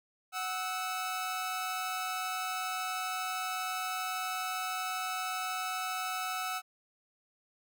sawtooth tone pair together, 743 / 1303.4 Hz, F#5 / E6, +7 / -20 cents, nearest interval minor seventh, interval 973 cents, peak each -33 / -32 dBFS, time 0.32-6.62 s, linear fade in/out 50 ms, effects none

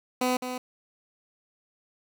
15% pulse tone with echo, 252.1 Hz, B3, 36 cents sharp, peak -17 dBFS, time 0.21-0.37 s, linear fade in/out 5 ms, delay 210 ms, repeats 1, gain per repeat -8 dB, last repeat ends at 0.58 s, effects none

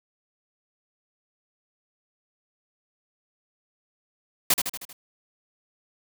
white noise with echo, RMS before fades -19 dBFS, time 4.5-4.54 s, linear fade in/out 5 ms, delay 78 ms, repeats 5, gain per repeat -5 dB, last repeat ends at 4.93 s, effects none

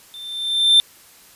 triangle tone with level ramp, 3569 Hz, A7, 24 cents sharp, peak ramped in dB -33 to -6 dBFS, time 0.14-0.8 s, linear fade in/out 0 ms, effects white hiss -48 dBFS RMS until 1.35 s + resampled to 32000 Hz

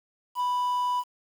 triangle tone with quantisation, 987.8 Hz, B5, in tune, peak -22 dBFS, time 0.35-1.04 s, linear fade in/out 50 ms, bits 8, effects none

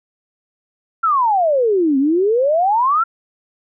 sine exponential two-way sweep, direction down then up, 1390 to 261.6 to 1390 Hz, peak -12 dBFS, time 1.03-3.04 s, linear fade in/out 10 ms, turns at 1.98 s, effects none

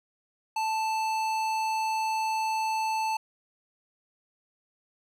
sine tone with tanh clipping, 880 Hz, A5, in tune, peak -28 dBFS, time 0.56-3.17 s, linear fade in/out 5 ms, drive 18 dB, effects none

